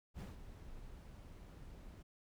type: noise with ADSR envelope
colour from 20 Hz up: brown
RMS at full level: -44 dBFS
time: 0.14-2.03 s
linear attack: 63 ms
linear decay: 160 ms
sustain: -9 dB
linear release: 13 ms
effects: none